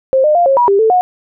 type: tone with pitch steps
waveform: sine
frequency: 529 / 606 / 697 / 542 / 966 / 397.4 / 442.4 / 727 Hz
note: C5 / D#5 / F5 / C#5 / B5 / G4 / A4 / F#5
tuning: +19 / -46 / -4 / -39 / -39 / +24 / +9 / -31 cents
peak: -7 dBFS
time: 0.13-1.01 s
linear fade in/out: 0 ms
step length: 110 ms
effects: none